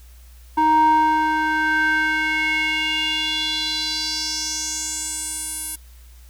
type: tone with band-pass filter sweep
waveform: square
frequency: 311.8 Hz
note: D#4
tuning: 4 cents sharp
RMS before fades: -21 dBFS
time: 0.57-5.76 s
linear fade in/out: 10 ms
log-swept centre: 820 to 11000 Hz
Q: 4
effects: added 60 Hz sine -42 dBFS peak until 6.29 s + white hiss -54 dBFS RMS until 6.29 s